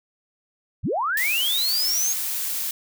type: linear sweep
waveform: sine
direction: up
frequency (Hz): 45.13 to 6645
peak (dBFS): -21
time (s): 0.83-2.14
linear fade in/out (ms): 20
type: noise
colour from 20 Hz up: blue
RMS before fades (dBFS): -27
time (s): 1.17-2.71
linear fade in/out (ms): 2
effects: none